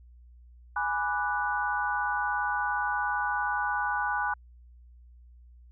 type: chord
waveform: sine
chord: G# half-diminished seventh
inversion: none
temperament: equal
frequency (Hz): 830.6 / 987.8 / 1174.7 / 1480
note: G#5 / B5 / D6 / F#6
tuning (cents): 0 / 0 / 0 / 0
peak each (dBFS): -31 / -33 / -35 / -30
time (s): 0.76-4.34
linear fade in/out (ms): 5
effects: added 60 Hz sine -50 dBFS peak until 5.71 s